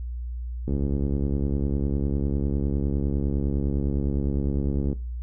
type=click train; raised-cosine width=3 ms; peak=-14 dBFS; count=298; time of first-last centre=0.68-4.929 s; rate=69.9 Hz; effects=noise-tail reverb RT60 0.3 s tail -18 dB re dry + added 60 Hz sine -29 dBFS peak until 5.22 s